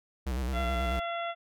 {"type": "tone with vibrato", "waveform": "square", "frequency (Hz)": 63.5, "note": "B1", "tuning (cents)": 49, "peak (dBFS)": -30, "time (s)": [0.26, 1], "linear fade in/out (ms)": 10, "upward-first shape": "square", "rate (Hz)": 9.2, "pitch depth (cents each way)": 83}
{"type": "harmonic tone", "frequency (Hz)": 682, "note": "F5", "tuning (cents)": -41, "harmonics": [1, 2, 3, 4, 5], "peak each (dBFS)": [-33, -37, -41, -45, -44], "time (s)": [0.52, 1.35], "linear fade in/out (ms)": 50}
{"effects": []}